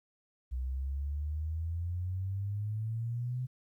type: exponential sweep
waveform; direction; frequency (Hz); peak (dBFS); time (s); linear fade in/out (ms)
sine; up; 62.2 to 128.3; -32; 0.51-3.47; 20
effects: 12-bit